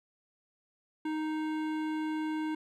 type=tone with hard clipping; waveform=sine; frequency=311 Hz; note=D#4; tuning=1 cent flat; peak=-33 dBFS; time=1.05-2.55 s; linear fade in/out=5 ms; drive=15 dB; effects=none